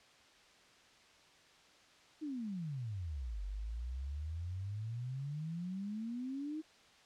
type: exponential two-way sweep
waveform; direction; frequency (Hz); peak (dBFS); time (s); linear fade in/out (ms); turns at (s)
sine; down then up; 318.9 to 47.16 to 318.9; -38; 2.21-6.62; 20; 3.43
effects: white hiss -63 dBFS RMS until 7.05 s + low-pass 5000 Hz 12 dB/octave